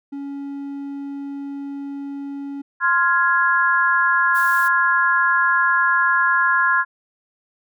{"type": "tone", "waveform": "triangle", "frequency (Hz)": 280, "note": "C#4", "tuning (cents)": 18, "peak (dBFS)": -25, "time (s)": [0.12, 2.62], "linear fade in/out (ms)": 10}
{"type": "chord", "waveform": "sine", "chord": "F minor", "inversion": "second", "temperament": "equal with one note detuned", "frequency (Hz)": [1046.5, 1396.9, 1668.9], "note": ["C6", "F6", "Ab6"], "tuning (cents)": [0, 0, 8], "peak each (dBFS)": [-19, -19, -18], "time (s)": [2.8, 6.85], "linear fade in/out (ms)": 50}
{"type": "noise", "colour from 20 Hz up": "blue", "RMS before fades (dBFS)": -36, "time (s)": [4.34, 4.69], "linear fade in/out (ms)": 20}
{"effects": []}